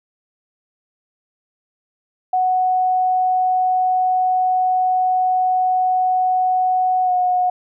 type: tone with pitch glide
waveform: sine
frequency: 740 to 728.1 Hz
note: F#5 to F#5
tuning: 0 to -28 cents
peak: -14 dBFS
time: 2.33-7.5 s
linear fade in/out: 5 ms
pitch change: -28 cents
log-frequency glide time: 7.04-7.11 s
effects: none